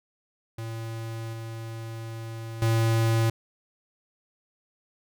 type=tone with level steps; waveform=square; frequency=113.4 Hz; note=A#2; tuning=47 cents flat; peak=-33 / -35 / -21 dBFS; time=0.58-3.3 s; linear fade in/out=5 ms; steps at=1.33 / 2.62 s; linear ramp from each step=2 ms; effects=none